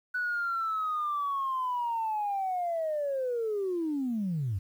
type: linear sweep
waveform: sine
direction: down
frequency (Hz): 1489 to 87.31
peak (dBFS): -27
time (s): 0.14-4.59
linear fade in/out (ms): 10
effects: tanh soft clip ceiling -24 dBFS + 10-bit